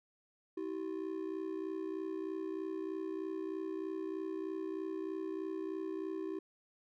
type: ring-modulated tone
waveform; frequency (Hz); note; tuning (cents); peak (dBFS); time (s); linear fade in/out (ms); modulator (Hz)
triangle; 352.4; F4; +16; -32; 0.57-6.39; 5; 31.6
effects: none